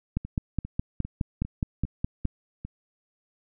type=two click trains; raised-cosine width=5 ms; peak=-23 / -13 dBFS; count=7 / 11; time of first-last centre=0.25-2.65 / 0.17-2.253 s; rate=2.5 / 4.8 Hz; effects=none